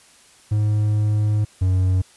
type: tone pair in turn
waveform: triangle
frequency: 105.7 / 92.87 Hz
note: G#2 / F#2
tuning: +31 / +7 cents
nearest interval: major second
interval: 224 cents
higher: first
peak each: -14 / -13 dBFS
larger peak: second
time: 0.51-1.45 / 1.61-2.02 s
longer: first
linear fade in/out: 10 ms
effects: white hiss -51 dBFS RMS until 2.16 s + resampled to 24000 Hz